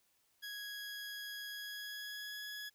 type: tone with pitch glide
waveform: 20% pulse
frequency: 1661.2 to 1681.5 Hz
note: G#6 to G#6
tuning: 0 to +21 cents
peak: -38 dBFS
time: 0.42-2.7 s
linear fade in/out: 20 ms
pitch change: +21 cents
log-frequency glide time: 1.49-2.43 s
effects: white hiss -75 dBFS RMS until 2.74 s